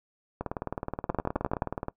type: two click trains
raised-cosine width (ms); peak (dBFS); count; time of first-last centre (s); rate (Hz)
1; -17 / -12; 29 / 7; 0.41-1.884 / 1.1-1.622; 19 / 11.5
effects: noise-tail reverb RT60 0.1 s tail -21 dB re dry